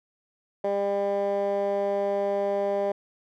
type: tone with band-pass filter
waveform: 15% pulse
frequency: 200 Hz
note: G3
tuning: 35 cents sharp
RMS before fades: -26 dBFS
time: 0.64-2.92 s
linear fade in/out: 5 ms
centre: 570 Hz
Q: 2.4
effects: none